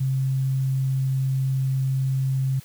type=tone; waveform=sine; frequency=133.1 Hz; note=C3; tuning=30 cents sharp; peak=-20 dBFS; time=0-2.6 s; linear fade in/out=10 ms; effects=white hiss -49 dBFS RMS until 2.64 s